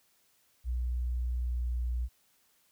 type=tone with pitch glide; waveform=sine; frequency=61 to 60.51 Hz; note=B1 to B1; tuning=-21 to -35 cents; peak=-29 dBFS; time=0.64-2.09 s; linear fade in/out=50 ms; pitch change=-14 cents; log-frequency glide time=1.44-1.59 s; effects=white hiss -69 dBFS RMS until 2.71 s